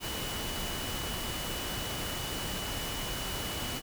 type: tone in noise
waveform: sine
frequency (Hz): 2955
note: F#7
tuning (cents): -3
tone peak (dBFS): -41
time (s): 0-3.82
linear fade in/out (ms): 50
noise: pink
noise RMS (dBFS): -36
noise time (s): 0-3.82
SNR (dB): -8
effects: none